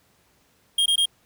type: tone bursts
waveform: square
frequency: 3232 Hz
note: G#7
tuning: 48 cents flat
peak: -18 dBFS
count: 3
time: 0.78-1.057 s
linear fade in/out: 5 ms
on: 79 ms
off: 20 ms
effects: pink hiss -62 dBFS RMS until 1.25 s + high-pass 60 Hz 12 dB/octave